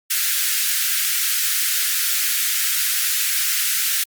white high-pass noise, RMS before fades -20 dBFS, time 0.1-4.04 s, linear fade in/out 10 ms, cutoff 1400 Hz, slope 48 dB/octave, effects Opus 48 kbps

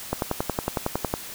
click train, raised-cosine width 1 ms, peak -9 dBFS, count 12, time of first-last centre 0.13-1.139 s, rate 10.9 Hz, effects white hiss -38 dBFS RMS until 1.34 s

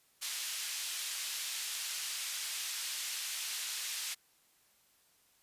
pink band-pass noise, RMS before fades -39 dBFS, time 0.21-4.15 s, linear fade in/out 20 ms, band 2900 to 12000 Hz, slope 12 dB/octave, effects white hiss -69 dBFS RMS until 5.42 s + resampled to 32000 Hz

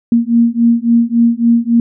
sine beating tone pair, 232 / 235.6 Hz, A#3 / A#3, -8 / +19 cents, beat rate 3.6 Hz, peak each -11 dBFS, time 0.12-1.8 s, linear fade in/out 2 ms, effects none

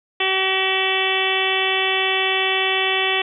harmonic tone, 380.8 Hz, F#4, 50 cents sharp, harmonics 1 / 2 / 3 / 4 / 5 / 6 / 7 / 8 / 9, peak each -25 / -26 / -29 / -35 / -25 / -26 / -24 / -25 / -26 dBFS, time 0.2-3.22 s, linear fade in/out 5 ms, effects none

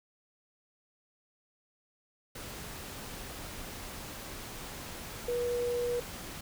sine tone in noise, 483.4 Hz, B4, 37 cents flat, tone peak -29 dBFS, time 5.28-6 s, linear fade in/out 5 ms, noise pink, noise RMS -43 dBFS, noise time 2.35-6.41 s, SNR +11 dB, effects none

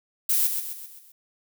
violet noise with echo, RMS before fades -22 dBFS, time 0.29-0.47 s, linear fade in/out 5 ms, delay 130 ms, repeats 5, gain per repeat -6 dB, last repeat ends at 1.12 s, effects none

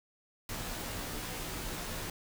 pink noise with comb filter, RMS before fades -39 dBFS, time 0.49-2.1 s, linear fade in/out 2 ms, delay 15 ms, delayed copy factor -0.6, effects none

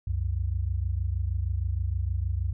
sine tone pair together, 66 / 92.4 Hz, C2 / F#2, +16 / -2 cents, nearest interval tritone, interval 582 cents, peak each -28 dBFS, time 0.07-2.53 s, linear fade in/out 5 ms, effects none

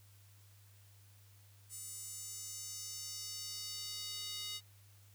square tone with high-pass filter sweep, 415.3 Hz, G#4, in tune, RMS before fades -45 dBFS, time 1.69-4.61 s, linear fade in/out 50 ms, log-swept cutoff 8400 to 3600 Hz, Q 2.4, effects added 100 Hz sine -60 dBFS peak until 5.14 s + white hiss -67 dBFS RMS until 5.14 s

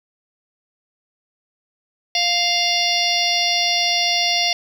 harmonic tone with a mistuned harmonic, 698.5 Hz, F5, in tune, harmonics 1 / 3 / 4 / 5 / 6 / 7 / 8, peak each -24 / -24 / -24 / -24 / -24 / -24 / -24 dBFS, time 2.15-4.53 s, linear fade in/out 2 ms, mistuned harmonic 6, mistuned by +81 cents, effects 7-bit

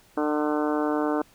harmonic tone with a mistuned harmonic, 150.3 Hz, D3, 40 cents sharp, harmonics 2 / 3 / 4 / 5 / 6 / 7 / 8 / 9 / 10, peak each -25 / -29 / -31 / -33 / -35 / -36 / -37 / -38 / -39 dBFS, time 0.17-1.22 s, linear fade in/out 5 ms, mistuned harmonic 9, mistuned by -23 cents, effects pink hiss -57 dBFS RMS until 1.34 s

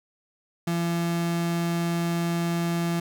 35% pulse tone, 169.8 Hz, F3, 48 cents flat, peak -22 dBFS, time 0.67-3 s, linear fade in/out 5 ms, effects none

